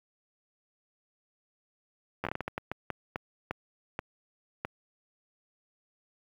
slowing click train, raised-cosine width 0.5 ms, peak -17 dBFS, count 15, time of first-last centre 2.24-4.65 s, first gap 11 ms, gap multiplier 1.37, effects high-pass 60 Hz 12 dB/octave + 9-bit

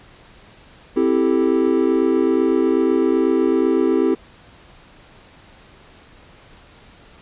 triangle chord, A minor seventh, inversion first, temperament equal, 261.6 / 329.6 / 392 / 440 Hz, C4 / E4 / G4 / A4, 0 / 0 / 0 / 0 cents, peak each -18 / -17 / -17 / -21 dBFS, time 0.96-4.15 s, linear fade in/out 10 ms, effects pink hiss -47 dBFS RMS until 7.21 s + resampled to 8000 Hz

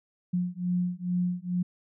sine beating tone pair, 177.5 / 179.8 Hz, F3 / F#3, +28 / -49 cents, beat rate 2.3 Hz, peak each -29 dBFS, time 0.33-1.63 s, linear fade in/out 10 ms, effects none

